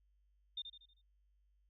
sine tone with echo, 3626 Hz, A#7, 49 cents flat, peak -39 dBFS, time 0.57-0.62 s, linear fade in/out 5 ms, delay 79 ms, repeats 5, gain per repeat -7 dB, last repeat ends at 1.015 s, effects added 50 Hz sine -70 dBFS peak until 1.69 s

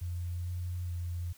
sine tone with pitch steps, 87.4 / 88.7 / 86.9 Hz, F2 / F2 / F2, +2 / +27 / -8 cents, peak -33 dBFS, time 0.01-1.33 s, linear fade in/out 10 ms, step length 440 ms, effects white hiss -59 dBFS RMS until 1.37 s

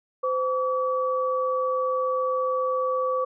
sine tone pair together, 514 / 1143.3 Hz, C5 / D6, -31 / -47 cents, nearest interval octave + major second, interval 1384 cents, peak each -24 / -26 dBFS, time 0.23-3.25 s, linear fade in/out 10 ms, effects none

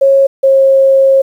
sine tone pair in turn, 546 / 539.4 Hz, C#5 / C#5, -26 / -47 cents, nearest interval unison, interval 21 cents, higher first, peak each -4 / -4 dBFS, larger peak neither, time 0.01-0.27 / 0.43-1.22 s, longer second, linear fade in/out 10 ms, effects 7-bit

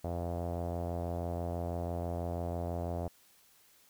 sawtooth tone with low-pass filter, 86.1 Hz, F2, 24 cents flat, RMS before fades -36 dBFS, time 0.04-3.08 s, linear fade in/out 5 ms, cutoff 670 Hz, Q 4, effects white hiss -64 dBFS RMS until 3.89 s

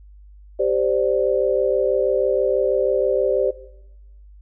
sine chord, G suspended fourth, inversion none, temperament equal with one note detuned, 392 / 521.1 / 587.3 Hz, G4 / C5 / D5, 0 / -7 / 0 cents, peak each -21 dBFS, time 0.59-3.51 s, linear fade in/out 10 ms, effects noise-tail reverb RT60 0.9 s tail -17 dB re dry + added 50 Hz sine -42 dBFS peak until 4.41 s

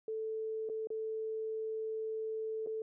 sine tone with dropouts, 440 Hz, A4, in tune, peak -35 dBFS, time 0.08-2.82 s, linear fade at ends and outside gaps 2 ms, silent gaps 0.69-0.697 / 0.872-0.903 / 2.663-2.671 s, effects none

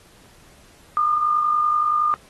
sine tone with amplitude modulation, 1212 Hz, D#6, 46 cents flat, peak -14 dBFS, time 0.97-2.14 s, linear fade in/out 0 ms, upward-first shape sine, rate 50.7 Hz, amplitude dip 50%, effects pink hiss -52 dBFS RMS until 2.29 s + AAC 32 kbps

